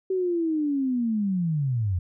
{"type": "linear sweep", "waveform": "sine", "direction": "down", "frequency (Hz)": [382.4, 84.2], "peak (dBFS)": -22, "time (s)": [0.1, 1.99], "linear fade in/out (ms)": 5, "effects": []}